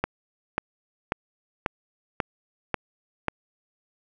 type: click train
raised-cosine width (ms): 0.5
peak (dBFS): -8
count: 7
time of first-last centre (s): 0.04-3.283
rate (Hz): 1.85
effects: none